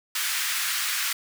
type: high-pass noise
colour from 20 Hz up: pink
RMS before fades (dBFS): -27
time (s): 0.15-1.13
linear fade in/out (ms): 5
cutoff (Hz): 1400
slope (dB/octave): 24
effects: none